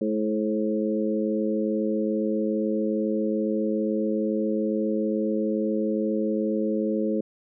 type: harmonic tone with a mistuned harmonic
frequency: 107.2 Hz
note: A2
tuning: 45 cents flat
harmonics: 2 / 3 / 4 / 5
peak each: -26 / -28 / -29 / -30 dBFS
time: 0.01-7.21 s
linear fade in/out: 5 ms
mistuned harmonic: 3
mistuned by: +26 cents
effects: none